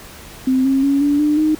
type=tone with pitch steps; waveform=sine; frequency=260 / 269.2 / 278.7 / 288.5 / 298.7 / 309.2 Hz; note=C4 / C4 / C#4 / D4 / D4 / D#4; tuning=-11 / +49 / +9 / -31 / +29 / -11 cents; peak=-12 dBFS; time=0.47-1.55 s; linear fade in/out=5 ms; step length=180 ms; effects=pink hiss -38 dBFS RMS until 1.59 s